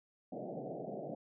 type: band-pass noise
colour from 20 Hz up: white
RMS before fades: -43 dBFS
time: 0.32-1.15 s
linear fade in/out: 5 ms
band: 130 to 740 Hz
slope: 96 dB/octave
effects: none